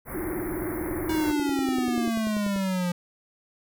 pink band-stop noise, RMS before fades -35 dBFS, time 0.05-1.34 s, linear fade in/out 50 ms, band 2200 to 10000 Hz, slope 96 dB/octave
sine tone with vibrato, 334.6 Hz, E4, 26 cents sharp, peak -29 dBFS, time 0.14-2.1 s, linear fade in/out 10 ms, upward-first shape triangle, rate 19 Hz, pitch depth 230 cents each way
click train, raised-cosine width 2 ms, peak -24 dBFS, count 21, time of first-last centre 0.62-2.562 s, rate 10.3 Hz
square exponential sweep, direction down, 321.2 to 174.5 Hz, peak -25 dBFS, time 1.09-2.92 s, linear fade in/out 5 ms
effects none

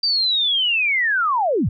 sine linear sweep, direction down, 4699 to 67 Hz, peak -16 dBFS, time 0.03-1.69 s, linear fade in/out 5 ms, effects none

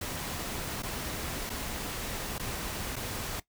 pink noise with dropouts, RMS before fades -36 dBFS, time 0.01-3.4 s, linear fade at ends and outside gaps 5 ms, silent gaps 0.823-0.832 / 1.495-1.5 / 2.383-2.395 / 2.958-2.963 s, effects noise-tail reverb RT60 0.1 s tail -17 dB re dry

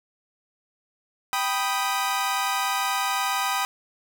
sawtooth chord, G augmented, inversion none, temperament equal, 784 / 987.8 / 1244.5 Hz, G5 / B5 / D#6, 0 / 0 / 0 cents, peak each -24 dBFS, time 1.33-3.65 s, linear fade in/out 0 ms, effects none

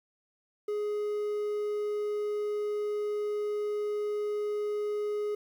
triangle tone, 417.6 Hz, G#4, 10 cents sharp, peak -27 dBFS, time 0.68-5.35 s, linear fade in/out 5 ms, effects 10-bit

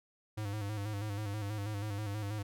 square tone with vibrato, 103.83 Hz, G#2, in tune, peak -36 dBFS, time 0.37-2.43 s, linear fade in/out 10 ms, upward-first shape square, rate 6.2 Hz, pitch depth 57 cents each way, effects none

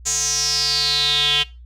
square tone with band-pass filter sweep, 146.83 Hz, D3, in tune, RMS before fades -19 dBFS, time 0.05-1.44 s, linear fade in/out 20 ms, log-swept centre 6900 to 3100 Hz, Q 7.5, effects noise-tail reverb RT60 0.3 s tail -22 dB re dry + added 60 Hz sine -38 dBFS peak until 1.65 s

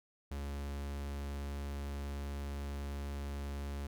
45% pulse tone, 70.7 Hz, C#2, 35 cents sharp, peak -38 dBFS, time 0.31-3.87 s, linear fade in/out 5 ms, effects none

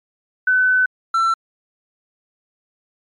sine / triangle tone pair in turn, 1509 / 1342.3 Hz, F#6 / E6, +34 / +31 cents, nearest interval major second, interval 203 cents, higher first, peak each -12 dBFS, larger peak neither, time 0.47-0.86 / 1.14-1.34 s, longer first, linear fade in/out 5 ms, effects MP3 48 kbps

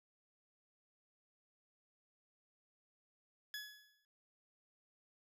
20% pulse tone with exponential decay, 1694 Hz, G#6, 34 cents sharp, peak -36 dBFS, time 3.54-4.05 s, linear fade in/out 1 ms, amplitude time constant 110 ms, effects none

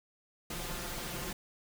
pink noise with comb filter, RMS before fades -39 dBFS, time 0.5-1.33 s, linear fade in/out 5 ms, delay 5.7 ms, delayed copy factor +0.75, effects none

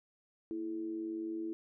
sine tone with amplitude modulation, 329.6 Hz, E4, in tune, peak -33 dBFS, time 0.51-1.53 s, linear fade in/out 0 ms, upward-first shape sine, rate 98.8 Hz, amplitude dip 60%, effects none

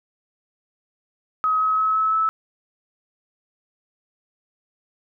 sine tone with pitch steps, 1270 / 1278.8 / 1287.7 / 1296.7 / 1305.7 Hz, D#6 / D#6 / E6 / E6 / E6, +35 / +47 / -41 / -29 / -17 cents, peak -17 dBFS, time 1.44-2.29 s, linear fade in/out 0 ms, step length 170 ms, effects none

